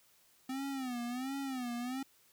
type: tone with vibrato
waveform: square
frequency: 256.6 Hz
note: C4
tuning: 34 cents flat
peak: -37 dBFS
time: 0.49-2.03 s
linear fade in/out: 5 ms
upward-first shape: sine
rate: 1.4 Hz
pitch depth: 130 cents each way
effects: white hiss -67 dBFS RMS until 2.32 s